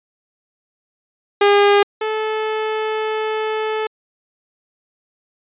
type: tone pair in turn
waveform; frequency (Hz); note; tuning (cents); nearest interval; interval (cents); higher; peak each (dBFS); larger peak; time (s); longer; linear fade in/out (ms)
sawtooth; 406.2 / 434.6; G#4 / A4; -38 / -21; minor second; 117; second; -6 / -15; first; 1.41-1.83 / 2.01-3.87; second; 5
effects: resampled to 8000 Hz